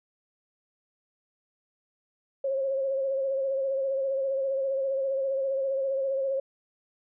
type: tone with vibrato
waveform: sine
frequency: 540 Hz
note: C#5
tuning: 45 cents flat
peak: -25 dBFS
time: 2.44-6.4 s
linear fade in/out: 5 ms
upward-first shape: sine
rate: 15 Hz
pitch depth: 37 cents each way
effects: none